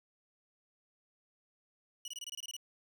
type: tone bursts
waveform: 25% pulse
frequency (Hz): 2928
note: F#7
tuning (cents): -19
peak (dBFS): -37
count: 10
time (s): 2.05-2.566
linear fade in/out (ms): 2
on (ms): 30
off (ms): 24
effects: none